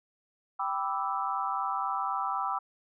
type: chord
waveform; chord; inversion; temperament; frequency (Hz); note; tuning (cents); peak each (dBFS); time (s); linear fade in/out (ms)
sine; E minor seventh; first; equal; 784 / 987.8 / 1174.7 / 1318.5; G5 / B5 / D6 / E6; 0 / 0 / 0 / 0; -34; 0.59-2.59; 10
effects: none